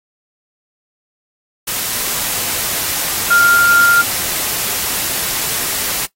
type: tone in noise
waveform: sine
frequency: 1396.9 Hz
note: F6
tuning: in tune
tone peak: -8 dBFS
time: 3.3-4.02 s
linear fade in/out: 10 ms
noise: white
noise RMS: -19 dBFS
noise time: 1.67-6.06 s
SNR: +8 dB
effects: noise-tail reverb RT60 0.1 s tail -17 dB re dry + AAC 48 kbps